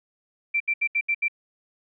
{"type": "tone bursts", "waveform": "sine", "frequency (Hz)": 2349, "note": "D7", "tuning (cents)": 0, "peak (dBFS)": -20, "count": 6, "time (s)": [0.54, 1.283], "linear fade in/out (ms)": 10, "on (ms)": 63, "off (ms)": 73, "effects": []}